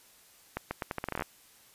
accelerating click train, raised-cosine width 0.5 ms, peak -17 dBFS, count 13, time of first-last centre 0.57-1.222 s, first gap 140 ms, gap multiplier 0.8, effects white hiss -59 dBFS RMS until 1.74 s + resampled to 32000 Hz

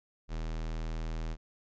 square tone, 40.08 Hz, E1, 48 cents flat, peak -34 dBFS, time 0.28-1.37 s, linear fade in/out 50 ms, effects resampled to 16000 Hz

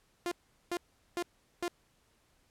sawtooth tone bursts, 349.2 Hz, F4, in tune, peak -28 dBFS, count 4, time 0.26-1.68 s, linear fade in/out 0 ms, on 55 ms, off 400 ms, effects pink hiss -70 dBFS RMS until 2.5 s + low-pass 12000 Hz 12 dB/octave

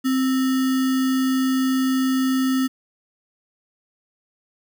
sine tone with sample-and-hold, 261.6 Hz, C4, in tune, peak -17 dBFS, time 0.04-2.68 s, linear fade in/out 20 ms, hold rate 1575 Hz, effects none

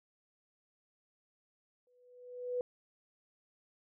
sine tone with exponential growth, 494.4 Hz, B4, 2 cents sharp, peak -30 dBFS, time 1.87-2.61 s, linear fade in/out 1 ms, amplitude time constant 160 ms, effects none

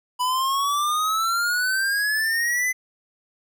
square exponential sweep, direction up, 987.8 to 2037 Hz, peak -21 dBFS, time 0.19-2.73 s, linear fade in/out 20 ms, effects none

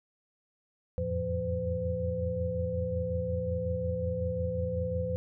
sine tone cluster, 84.4 / 89.9 / 111.5 / 172.2 / 509 Hz, E2 / F#2 / A2 / F3 / C5, +41 / -49 / +23 / -24 / -48 cents, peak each -36 / -37 / -38 / -37 / -32 dBFS, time 0.98-5.16 s, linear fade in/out 0 ms, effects none

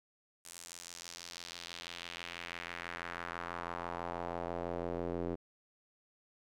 square tone with band-pass filter sweep, 43.05 Hz, F1, 24 cents flat, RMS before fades -42 dBFS, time 0.44-5.36 s, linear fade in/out 20 ms, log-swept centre 8800 to 380 Hz, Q 1.6, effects none

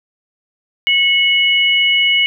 sine tone pair together, 2196 / 2931 Hz, C#7 / F#7, -17 / -17 cents, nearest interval perfect fourth, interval 500 cents, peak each -13 dBFS, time 0.87-2.26 s, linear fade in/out 0 ms, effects none

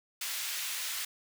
pink high-pass noise, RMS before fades -36 dBFS, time 0.21-1.05 s, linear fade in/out 5 ms, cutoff 2200 Hz, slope 12 dB/octave, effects none

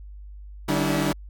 sawtooth tone cluster, 149 / 193.2 / 287 / 322.6 Hz, D3 / G3 / D4 / E4, +25 / -25 / -40 / -37 cents, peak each -23 dBFS, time 0.68-1.13 s, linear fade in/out 10 ms, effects added 50 Hz sine -38 dBFS peak until 1.29 s

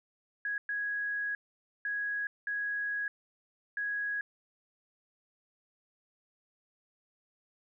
sine tone bursts at uneven times, 1661.2 Hz, G#6, in tune, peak -31 dBFS, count 5, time 0.45-0.58 / 0.69-1.35 / 1.85-2.27 / 2.47-3.08 / 3.77-4.21 s, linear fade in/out 2 ms, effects none

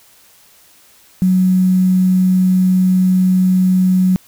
sine tone with quantisation, 185 Hz, F#3, in tune, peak -9 dBFS, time 1.22-4.16 s, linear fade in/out 0 ms, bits 6, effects white hiss -48 dBFS RMS until 4.27 s

